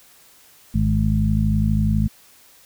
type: harmonic tone with a mistuned harmonic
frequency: 52.2 Hz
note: G#1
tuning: 10 cents sharp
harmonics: 1 / 2 / 3 / 4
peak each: -21 / -21 / -23 / -21 dBFS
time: 0.74-2.08 s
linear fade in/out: 10 ms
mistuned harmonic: 4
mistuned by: +26 cents
effects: white hiss -51 dBFS RMS until 2.65 s